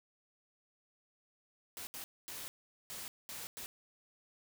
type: noise bursts at uneven times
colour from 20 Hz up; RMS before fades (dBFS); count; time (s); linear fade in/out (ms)
white; -45; 6; 1.77-1.87 / 1.94-2.04 / 2.28-2.48 / 2.9-3.08 / 3.29-3.47 / 3.57-3.66; 0
effects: none